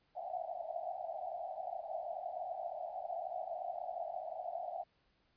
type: band-pass noise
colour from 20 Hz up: white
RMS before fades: -42 dBFS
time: 0.15-4.84 s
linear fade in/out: 20 ms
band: 640 to 760 Hz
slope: 96 dB/octave
effects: pink hiss -75 dBFS RMS until 5.36 s + resampled to 11025 Hz